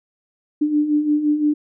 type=beating tone pair; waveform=sine; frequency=293.7 / 299.5 Hz; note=D4 / D4; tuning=0 / +34 cents; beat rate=5.8 Hz; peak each=-23 / -16 dBFS; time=0.61-1.54 s; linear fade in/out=10 ms; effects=none